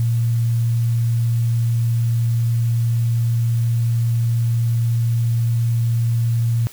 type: tone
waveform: sine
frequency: 116.54 Hz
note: A#2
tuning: in tune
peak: -15 dBFS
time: 0-6.67 s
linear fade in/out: 0 ms
effects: white hiss -42 dBFS RMS until 6.72 s